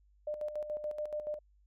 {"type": "tone with tremolo", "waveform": "sine", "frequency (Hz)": 601, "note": "D5", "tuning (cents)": 40, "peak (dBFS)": -33, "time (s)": [0.27, 1.39], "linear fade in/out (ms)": 5, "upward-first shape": "square", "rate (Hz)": 7, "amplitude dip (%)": 60, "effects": ["added 50 Hz sine -63 dBFS peak until 1.66 s"]}